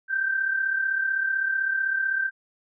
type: tone pair together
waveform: sine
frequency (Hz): 1532.2 / 1568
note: G6 / G6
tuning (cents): -40 / 0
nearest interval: unison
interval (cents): 40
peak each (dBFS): -30 / -23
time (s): 0.08-2.31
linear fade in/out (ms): 50
effects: none